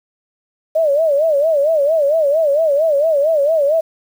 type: tone with vibrato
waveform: sine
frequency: 604 Hz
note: D5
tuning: 48 cents sharp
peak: -11 dBFS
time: 0.75-3.81 s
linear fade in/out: 10 ms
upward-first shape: sine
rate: 4.4 Hz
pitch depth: 150 cents each way
effects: 7-bit